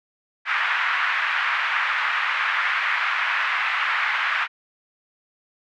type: band-pass noise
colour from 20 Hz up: white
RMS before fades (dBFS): -23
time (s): 0.45-4.48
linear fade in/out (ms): 50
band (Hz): 1100 to 2200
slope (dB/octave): 24
effects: none